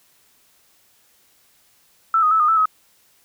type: tone with pitch steps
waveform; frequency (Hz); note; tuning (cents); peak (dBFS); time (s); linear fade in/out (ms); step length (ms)
sine; 1323 / 1245 / 1307 / 1227 / 1318 / 1273; E6 / D#6 / E6 / D#6 / E6 / D#6; +6 / +1 / -15 / -25 / -1 / +39; -13; 2.14-2.656; 2; 86
effects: white hiss -58 dBFS RMS until 3.24 s